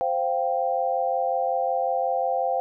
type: chord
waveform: sine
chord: C suspended fourth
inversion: none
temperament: equal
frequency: 523.3 / 698.5 / 784 Hz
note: C5 / F5 / G5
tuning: 0 / 0 / 0 cents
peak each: -26 dBFS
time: 0.01-2.6 s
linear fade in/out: 0 ms
effects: none